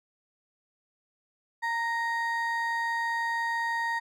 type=ring-modulated tone; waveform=triangle; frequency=1396.9 Hz; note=F6; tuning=in tune; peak=-22 dBFS; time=1.62-4 s; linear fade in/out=20 ms; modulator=473 Hz; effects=none